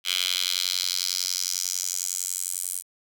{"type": "tone with high-pass filter sweep", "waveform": "10% pulse", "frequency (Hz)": 91, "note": "F#2", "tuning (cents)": -28, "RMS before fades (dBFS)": -28, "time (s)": [0.04, 2.83], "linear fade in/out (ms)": 50, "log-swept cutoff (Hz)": [3100, 9200], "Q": 2.8, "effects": []}